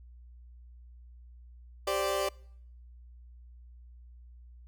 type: chord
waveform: 30% pulse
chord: G suspended fourth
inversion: none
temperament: equal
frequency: 392 / 523.3 / 587.3 Hz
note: G4 / C5 / D5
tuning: 0 / 0 / 0 cents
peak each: -31 / -33 / -28 dBFS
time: 1.87-2.29 s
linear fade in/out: 5 ms
effects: noise-tail reverb RT60 0.7 s tail -25 dB re dry + added 60 Hz sine -49 dBFS peak until 4.67 s